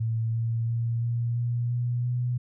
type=tone with pitch steps; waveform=sine; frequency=113.2 / 114.78 / 116.38 / 118.01 / 119.65 / 121.32 / 123.02 Hz; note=A2 / A#2 / A#2 / A#2 / A#2 / B2 / B2; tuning=+50 / -26 / -2 / +22 / +46 / -30 / -6 cents; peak=-24 dBFS; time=0-2.38 s; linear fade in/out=10 ms; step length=340 ms; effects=none